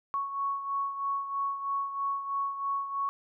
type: beating tone pair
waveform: sine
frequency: 1108.7 / 1111.8 Hz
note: C#6 / C#6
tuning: 0 / +5 cents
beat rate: 3.1 Hz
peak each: -30 / -37 dBFS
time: 0.14-3.09 s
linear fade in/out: 0 ms
effects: none